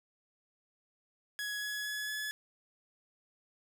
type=tone with pitch steps; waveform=sawtooth; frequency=1676 / 1686.7 / 1697.4 / 1708.3 Hz; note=G#6 / G#6 / G#6 / G#6; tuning=+15 / +26 / +37 / +48 cents; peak=-32 dBFS; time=1.39-2.31 s; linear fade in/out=0 ms; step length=230 ms; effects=none